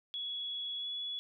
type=tone with pitch glide; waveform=sine; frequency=3368 to 3395 Hz; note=G#7 to G#7; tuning=+24 to +37 cents; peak=-36 dBFS; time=0.14-1.19 s; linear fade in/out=0 ms; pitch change=+13 cents; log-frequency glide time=0.79-0.86 s; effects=none